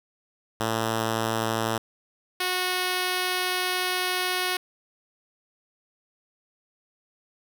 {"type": "tone pair in turn", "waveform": "5% pulse", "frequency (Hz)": [112.2, 365.8], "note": ["A2", "F#4"], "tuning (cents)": [34, -20], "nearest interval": "octave + minor sixth", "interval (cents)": 2046, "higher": "second", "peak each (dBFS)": [-13, -13], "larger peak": "neither", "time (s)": [[0.6, 1.78], [2.4, 4.57]], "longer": "second", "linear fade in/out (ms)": 5, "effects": []}